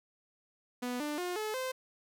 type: tone with pitch steps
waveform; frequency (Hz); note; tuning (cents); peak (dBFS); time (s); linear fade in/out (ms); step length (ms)
sawtooth; 246.9 / 297 / 357.3 / 429.9 / 517.2; B3 / D4 / F4 / A4 / C5; 0 / +20 / +40 / -40 / -20; -30; 0.82-1.72; 10; 180
effects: none

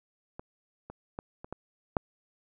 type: clicks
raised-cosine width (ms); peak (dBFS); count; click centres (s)
1; -26 / -28 / -22 / -28 / -23 / -11; 6; 0.395 / 0.9 / 1.189 / 1.445 / 1.526 / 1.968
effects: none

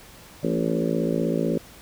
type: harmonic tone with a mistuned harmonic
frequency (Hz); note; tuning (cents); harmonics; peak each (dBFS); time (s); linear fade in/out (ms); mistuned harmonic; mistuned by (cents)
56; A1; +31; 3 / 4 / 5 / 6 / 7 / 8 / 9 / 10; -27 / -28 / -29 / -30 / -30 / -31 / -32 / -32; 0.43-1.58; 5; 5; -26
effects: pink hiss -47 dBFS RMS until 1.81 s

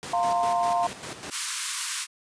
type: noise with tremolo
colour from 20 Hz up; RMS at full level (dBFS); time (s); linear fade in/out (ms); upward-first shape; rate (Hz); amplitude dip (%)
pink; -35; 0.03-1.3; 0; square; 5; 55
type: chord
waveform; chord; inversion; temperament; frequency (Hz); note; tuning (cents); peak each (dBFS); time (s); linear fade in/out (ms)
sine; F suspended fourth; none; equal with one note detuned; 698.5 / 917.4 / 1046.5; F5 / Bb5 / C6; 0 / -28 / 0; -23 / -28 / -29; 0.13-0.87; 5
type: high-pass noise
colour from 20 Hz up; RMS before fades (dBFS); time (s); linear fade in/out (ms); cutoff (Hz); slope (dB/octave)
white; -28; 1.3-2.07; 50; 970; 96
effects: high-pass 150 Hz 12 dB/octave + resampled to 22050 Hz

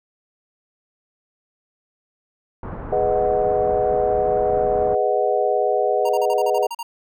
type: low-pass noise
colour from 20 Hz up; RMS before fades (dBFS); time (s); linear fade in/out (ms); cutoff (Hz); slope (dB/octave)
pink; -32; 2.63-4.95; 2; 1300; 24
type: chord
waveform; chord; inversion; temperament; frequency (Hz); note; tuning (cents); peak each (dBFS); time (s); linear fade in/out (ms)
sine; G# minor seventh; none; equal; 415.3 / 493.9 / 622.3 / 740; G#4 / B4 / D#5 / F#5; 0 / 0 / 0 / 0; -22; 2.92-6.67; 5
type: tone bursts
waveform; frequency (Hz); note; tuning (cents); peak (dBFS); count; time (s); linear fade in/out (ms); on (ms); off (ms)
square; 932.3; A#5; 0; -27; 10; 6.05-6.83; 5; 42; 40
effects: none

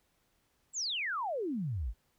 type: exponential sweep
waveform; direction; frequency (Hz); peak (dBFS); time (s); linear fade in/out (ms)
sine; down; 7900 to 45.89; -32; 0.73-1.94; 50
effects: pink hiss -74 dBFS RMS until 2.18 s

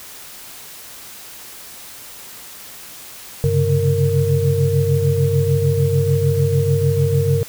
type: tone cluster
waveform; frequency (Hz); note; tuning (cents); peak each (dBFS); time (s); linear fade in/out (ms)
sine; 97.6 / 136.1 / 142.8 / 462.9; G2 / C#3 / D3 / A#4; -7 / -31 / -48 / -12; -19; 3.44-7.43; 0
effects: white hiss -37 dBFS RMS until 7.48 s

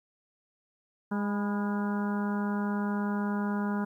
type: harmonic tone with a mistuned harmonic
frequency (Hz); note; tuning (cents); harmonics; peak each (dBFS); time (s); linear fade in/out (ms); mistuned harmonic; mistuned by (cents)
205.1; G#3; -21; 1 / 2 / 3 / 4 / 5 / 6 / 7 / 8; -28 / -39 / -44 / -41 / -40 / -46 / -41 / -49; 1.11-3.85; 10; 5; -51
effects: 11-bit

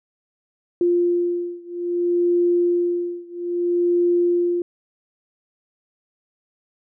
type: beating tone pair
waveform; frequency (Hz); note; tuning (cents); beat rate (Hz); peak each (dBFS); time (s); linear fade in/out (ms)
sine; 349.2 / 349.81; F4 / F4; 0 / +3; 0.61; -20 / -21; 0.81-4.62; 2
effects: none

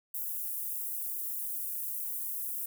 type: high-pass noise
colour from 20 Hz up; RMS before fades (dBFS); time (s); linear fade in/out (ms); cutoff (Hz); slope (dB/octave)
pink; -36; 0.14-2.66; 5; 12000; 24
effects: none

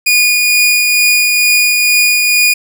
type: tone with tremolo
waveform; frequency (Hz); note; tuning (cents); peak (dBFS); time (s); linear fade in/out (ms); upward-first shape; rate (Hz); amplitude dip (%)
sawtooth; 2449; D#7; -28; -3; 0.06-2.54; 10; triangle; 2.2; 30
effects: none

